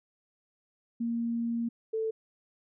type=tone pair in turn; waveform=sine; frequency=233.1 / 442.8 Hz; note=A#3 / A4; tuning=0 / +11 cents; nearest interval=major seventh; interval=1111 cents; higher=second; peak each=-28 dBFS; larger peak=neither; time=1-1.69 / 1.93-2.11 s; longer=first; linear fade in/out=10 ms; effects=none